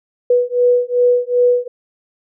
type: beating tone pair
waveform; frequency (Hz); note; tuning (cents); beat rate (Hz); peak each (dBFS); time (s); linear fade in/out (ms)
sine; 489.2 / 491.8; B4 / B4; -16 / -7; 2.6; -14; 0.3-1.68; 5
effects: none